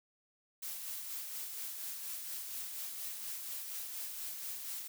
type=noise with tremolo; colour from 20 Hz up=blue; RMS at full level=-41 dBFS; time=0.62-4.88 s; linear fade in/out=10 ms; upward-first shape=sine; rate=4.2 Hz; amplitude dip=35%; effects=none